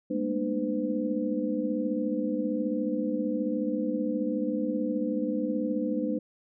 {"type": "tone cluster", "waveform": "sine", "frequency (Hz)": [205.8, 220.6, 239.3, 300.4, 507], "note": ["G#3", "A3", "A#3", "D4", "B4"], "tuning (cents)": [-16, 5, 46, 39, 45], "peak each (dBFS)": [-34, -35, -33, -30, -33], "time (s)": [0.1, 6.19], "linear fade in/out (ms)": 10, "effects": []}